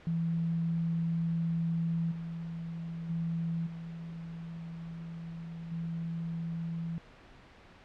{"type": "tone with level steps", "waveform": "sine", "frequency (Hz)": 166.2, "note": "E3", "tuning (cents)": 15, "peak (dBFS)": [-28, -36, -30, -39, -33], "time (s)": [0.07, 6.98], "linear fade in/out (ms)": 0, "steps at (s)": [2.11, 3.09, 3.66, 5.71], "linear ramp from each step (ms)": 10, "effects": ["pink hiss -55 dBFS RMS until 7.84 s", "low-pass 3000 Hz 12 dB/octave"]}